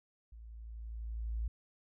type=tone with level ramp; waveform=sine; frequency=56 Hz; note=A1; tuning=31 cents sharp; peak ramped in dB=-49 to -32 dBFS; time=0.32-1.48 s; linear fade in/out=5 ms; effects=none